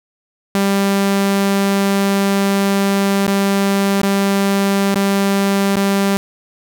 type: tone with dropouts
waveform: sawtooth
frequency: 197.6 Hz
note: G3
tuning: 14 cents sharp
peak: -9 dBFS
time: 0.55-6.17 s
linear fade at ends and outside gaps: 0 ms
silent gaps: 3.266-3.278 / 4.016-4.032 / 4.944-4.957 / 5.758-5.767 s
effects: none